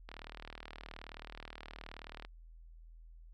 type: click train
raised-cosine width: 0.3 ms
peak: -30 dBFS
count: 85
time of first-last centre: 0.09-2.249 s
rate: 38.9 Hz
effects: added 41 Hz sine -52 dBFS peak until 3.33 s